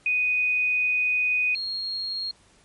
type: tone pair in turn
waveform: sine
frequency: 2489 / 4263 Hz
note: D#7 / C8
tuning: 0 / +32 cents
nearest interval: major sixth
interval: 932 cents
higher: second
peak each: -20 / -27 dBFS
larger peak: first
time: 0.06-1.55 / 1.55-2.31 s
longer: first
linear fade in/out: 2 ms
effects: pink hiss -58 dBFS RMS until 2.64 s + MP3 48 kbps